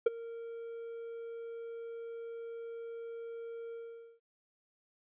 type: tone with ADSR envelope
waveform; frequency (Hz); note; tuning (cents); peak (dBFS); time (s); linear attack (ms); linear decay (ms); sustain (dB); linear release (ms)
triangle; 462.1; A#4; -15; -18; 0.06-4.2; 7; 18; -21; 470
effects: resampled to 8000 Hz